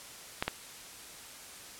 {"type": "clicks", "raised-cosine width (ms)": 0.3, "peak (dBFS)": -13, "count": 2, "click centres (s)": [0.425, 0.48], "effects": ["white hiss -48 dBFS RMS until 1.79 s", "low-pass 11000 Hz 12 dB/octave"]}